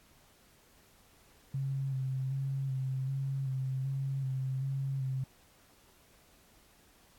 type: tone with vibrato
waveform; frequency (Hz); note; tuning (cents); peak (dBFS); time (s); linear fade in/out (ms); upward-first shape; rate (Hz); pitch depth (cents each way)
sine; 133.9; C3; +40; -31; 1.54-5.24; 5; square; 1.3; 26
effects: pink hiss -63 dBFS RMS until 7.18 s + AAC 64 kbps